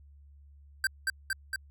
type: tone with echo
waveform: square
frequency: 1568 Hz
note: G6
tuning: in tune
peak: -25 dBFS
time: 0.84-0.87 s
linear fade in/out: 2 ms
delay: 230 ms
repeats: 3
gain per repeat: -2 dB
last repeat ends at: 1.56 s
effects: added 71 Hz sine -52 dBFS peak until 1.7 s